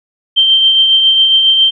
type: tone with tremolo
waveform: sine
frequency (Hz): 3136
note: G7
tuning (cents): 0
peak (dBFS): -4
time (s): 0.36-1.71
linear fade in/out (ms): 20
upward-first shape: triangle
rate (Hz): 7.3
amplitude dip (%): 40
effects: none